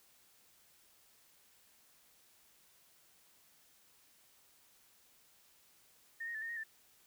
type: tone with pitch steps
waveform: sine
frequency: 1831 / 1866 / 1752 / 1832 / 1870 / 1775 Hz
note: A#6 / A#6 / A6 / A#6 / A#6 / A6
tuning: -32 / +1 / -8 / -31 / +5 / +15 cents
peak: -39 dBFS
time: 6.2-6.638 s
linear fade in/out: 10 ms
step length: 73 ms
effects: white hiss -67 dBFS RMS until 7.06 s